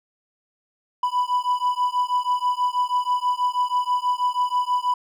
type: beating tone pair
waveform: triangle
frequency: 987.8 / 994 Hz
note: B5 / B5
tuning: 0 / +11 cents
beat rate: 6.2 Hz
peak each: -21 dBFS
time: 1.03-4.94 s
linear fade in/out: 5 ms
effects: none